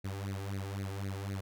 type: tone with flanger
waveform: sawtooth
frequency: 98 Hz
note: G2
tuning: in tune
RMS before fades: -38 dBFS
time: 0.04-1.41 s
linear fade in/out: 10 ms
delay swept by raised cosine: 0.46 to 2.56 ms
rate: 3.9 Hz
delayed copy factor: +0.95
effects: none